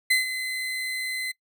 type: tone with ADSR envelope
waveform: 35% pulse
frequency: 2041 Hz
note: C7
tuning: 44 cents flat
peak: -15 dBFS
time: 0.1-1.32 s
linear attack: 10 ms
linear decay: 140 ms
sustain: -11 dB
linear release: 11 ms
effects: noise-tail reverb RT60 0.1 s tail -22 dB re dry